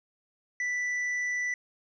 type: tone with hard clipping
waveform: triangle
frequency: 1975.5 Hz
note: B6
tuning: in tune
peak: -29 dBFS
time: 0.6-1.54 s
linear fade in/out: 2 ms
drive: 7 dB
effects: resampled to 24000 Hz